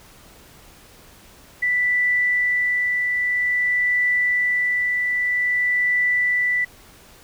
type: tone with tremolo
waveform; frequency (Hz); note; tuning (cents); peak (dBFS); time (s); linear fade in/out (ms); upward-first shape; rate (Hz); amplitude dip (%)
sine; 1975.5; B6; 0; -16; 1.62-6.65; 10; triangle; 0.51; 30
effects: pink hiss -48 dBFS RMS until 7.23 s